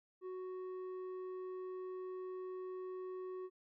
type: tone with low-pass filter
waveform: square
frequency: 370.4 Hz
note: F#4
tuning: 2 cents sharp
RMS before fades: -45 dBFS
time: 0.21-3.5 s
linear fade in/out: 50 ms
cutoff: 830 Hz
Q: 1.3
effects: none